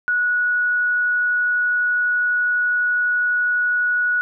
sine tone, 1464 Hz, F#6, 19 cents flat, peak -16 dBFS, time 0.08-4.21 s, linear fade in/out 0 ms, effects none

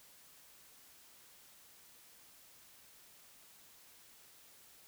silence, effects white hiss -61 dBFS RMS until 4.87 s

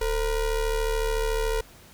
square ring-modulated tone, 241.9 Hz, B3, 36 cents flat, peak -21 dBFS, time 0.01-1.61 s, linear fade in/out 5 ms, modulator 205 Hz, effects pink hiss -51 dBFS RMS until 1.93 s

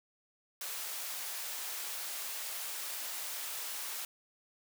white high-pass noise, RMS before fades -40 dBFS, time 0.61-4.05 s, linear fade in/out 2 ms, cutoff 600 Hz, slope 12 dB/octave, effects none

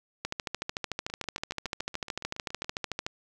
two click trains, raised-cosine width 0.2 ms, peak -14 / -24 dBFS, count 39 / 12, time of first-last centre 0.25-3.065 / 1.1-2.645 s, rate 13.5 / 7.12 Hz, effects none

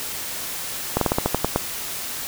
slowing click train, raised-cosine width 1 ms, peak -4 dBFS, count 9, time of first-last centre 0.97-1.56 s, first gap 43 ms, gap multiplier 1.15, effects white hiss -30 dBFS RMS until 2.27 s

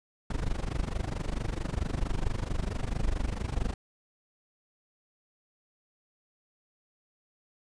brown noise with amplitude modulation, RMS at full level -27 dBFS, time 0.3-3.74 s, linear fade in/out 5 ms, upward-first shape sine, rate 24.5 Hz, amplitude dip 90%, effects resampled to 22050 Hz

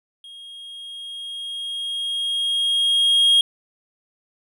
triangle tone with level ramp, 3260 Hz, G#7, 33 cents flat, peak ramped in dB -37 to -10 dBFS, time 0.24-3.41 s, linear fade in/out 2 ms, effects none

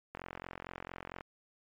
click train, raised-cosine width 0.5 ms, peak -26 dBFS, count 48, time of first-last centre 0.15-1.209 s, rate 44.4 Hz, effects MP3 64 kbps

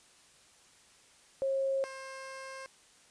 sine / 15% pulse tone pair in turn, 540 / 532 Hz, C#5 / C5, -45 / +29 cents, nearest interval unison, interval 26 cents, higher first, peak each -28 / -36 dBFS, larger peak first, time 1.42-1.84 / 1.84-2.66 s, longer second, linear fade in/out 0 ms, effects white hiss -61 dBFS RMS until 3.1 s + resampled to 22050 Hz

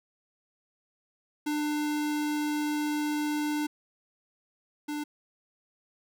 square tone pair in turn, 298.7 / 296.8 Hz, D4 / D4, +29 / +18 cents, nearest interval unison, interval 11 cents, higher first, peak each -28 / -32 dBFS, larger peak first, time 1.46-3.67 / 4.88-5.04 s, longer first, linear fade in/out 10 ms, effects none

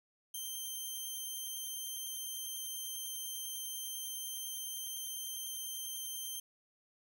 5% pulse tone with vibrato, 3136 Hz, G7, in tune, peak -32 dBFS, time 0.34-6.4 s, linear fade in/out 5 ms, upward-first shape sine, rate 10 Hz, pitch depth 11 cents each way, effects none

